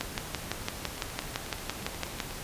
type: two click trains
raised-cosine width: 0.2 ms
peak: -23 / -12 dBFS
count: 12 / 14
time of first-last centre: 0.98-2.309 / 0.01-2.202 s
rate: 8.28 / 5.93 Hz
effects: pink hiss -40 dBFS RMS until 2.43 s + resampled to 32000 Hz